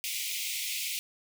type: high-pass noise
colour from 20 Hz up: pink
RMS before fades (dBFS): -34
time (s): 0.04-0.99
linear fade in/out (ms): 0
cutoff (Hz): 2100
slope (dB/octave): 96
effects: none

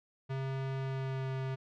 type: tone with pitch glide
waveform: square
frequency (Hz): 134 to 132.54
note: C3 to C3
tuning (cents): +42 to +23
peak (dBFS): -34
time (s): 0.29-1.56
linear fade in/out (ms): 20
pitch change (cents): -19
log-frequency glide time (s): 0.77-1.31
effects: low-pass 3000 Hz 12 dB/octave + MP3 96 kbps

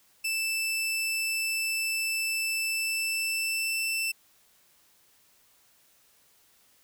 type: tone with pitch glide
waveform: sawtooth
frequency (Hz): 2646 to 2666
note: E7 to E7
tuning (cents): +6 to +19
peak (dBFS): -24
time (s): 0.24-4.12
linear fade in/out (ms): 10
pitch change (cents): +13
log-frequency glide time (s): 2.67-3.77
effects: white hiss -63 dBFS RMS until 6.83 s

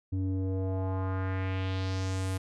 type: tone with low-pass filter sweep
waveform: square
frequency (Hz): 94.5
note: F#2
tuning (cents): +37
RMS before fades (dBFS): -31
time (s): 0.12-2.38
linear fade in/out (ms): 10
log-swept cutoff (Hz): 230 to 11000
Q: 2
effects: none

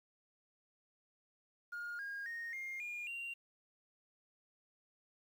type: tone with pitch steps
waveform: sine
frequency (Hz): 1423 / 1625.2 / 1856.1 / 2120 / 2421 / 2765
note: F6 / G#6 / A#6 / C7 / D#7 / F7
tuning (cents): +32 / -38 / -8 / +22 / -48 / -18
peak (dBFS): -39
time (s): 1.72-3.34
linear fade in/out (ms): 10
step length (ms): 270
effects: tanh soft clip ceiling -39 dBFS + 11-bit

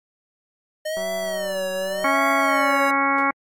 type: tone with vibrato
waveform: square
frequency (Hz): 610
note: D#5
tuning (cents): -34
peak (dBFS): -25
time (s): 0.85-2.91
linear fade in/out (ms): 10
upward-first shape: sine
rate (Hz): 0.87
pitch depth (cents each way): 150
type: click train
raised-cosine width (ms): 1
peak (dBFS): -23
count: 203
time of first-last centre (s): 0.97-2.039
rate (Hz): 189
type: harmonic tone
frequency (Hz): 276.2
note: C#4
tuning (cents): -6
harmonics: 1 / 2 / 3 / 4 / 5 / 6 / 7 / 8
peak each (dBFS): -26 / -30 / -25 / -22 / -25 / -31 / -30 / -25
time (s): 2.04-3.31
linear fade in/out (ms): 5
type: tone with exponential decay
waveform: sawtooth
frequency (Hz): 482.7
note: B4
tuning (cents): -40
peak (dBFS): -32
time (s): 3.18-3.32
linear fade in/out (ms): 2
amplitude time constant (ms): 29
effects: AAC 64 kbps

